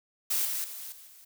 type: noise with level steps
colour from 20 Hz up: blue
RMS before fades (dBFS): -28 / -32 / -41 / -50 / -53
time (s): 0.3-1.25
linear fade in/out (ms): 10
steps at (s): 0.45 / 0.64 / 0.92 / 1.07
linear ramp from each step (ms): 2
effects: none